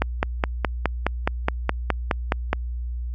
click train, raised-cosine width 0.5 ms, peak -4 dBFS, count 13, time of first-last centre 0.02-2.53 s, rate 4.78 Hz, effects added 60 Hz sine -26 dBFS peak until 3.14 s

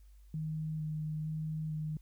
sine tone with vibrato, 155.56 Hz, D#3, in tune, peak -34 dBFS, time 0.34-1.97 s, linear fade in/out 2 ms, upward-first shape square, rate 1.1 Hz, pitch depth 11 cents each way, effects added 50 Hz sine -54 dBFS peak until 2.01 s + white hiss -74 dBFS RMS until 2.01 s

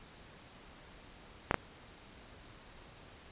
clicks, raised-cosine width 0.5 ms, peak -11 / -12 dBFS, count 2, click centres 1.511 / 1.543 s, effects pink hiss -55 dBFS RMS until 3.31 s + resampled to 8000 Hz

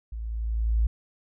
sine tone with level ramp, 55.7 Hz, A1, 22 cents sharp, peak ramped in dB -32 to -18 dBFS, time 0.12-0.87 s, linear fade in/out 5 ms, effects none

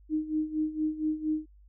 sine tone with tremolo, 309.5 Hz, D#4, 9 cents flat, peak -24 dBFS, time 0.09-1.46 s, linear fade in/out 50 ms, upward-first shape sine, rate 4.3 Hz, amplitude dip 80%, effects added 50 Hz sine -53 dBFS peak until 1.68 s

